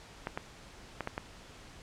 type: clicks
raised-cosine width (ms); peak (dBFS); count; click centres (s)
0.5; -19; 5; 0.271 / 0.375 / 1.007 / 1.074 / 1.179
effects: pink hiss -52 dBFS RMS until 1.82 s + low-pass 7000 Hz 12 dB/octave